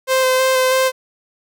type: tone with vibrato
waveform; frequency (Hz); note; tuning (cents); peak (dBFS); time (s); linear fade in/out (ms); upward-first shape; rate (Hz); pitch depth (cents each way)
sawtooth; 519; C5; -14; -9; 0.07-0.92; 50; square; 3.1; 12
effects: none